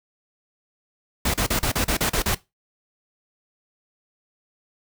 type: noise bursts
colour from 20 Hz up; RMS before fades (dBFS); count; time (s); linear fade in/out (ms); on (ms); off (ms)
pink; -22; 9; 1.25-2.348; 5; 90; 36
effects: noise-tail reverb RT60 0.2 s tail -18 dB re dry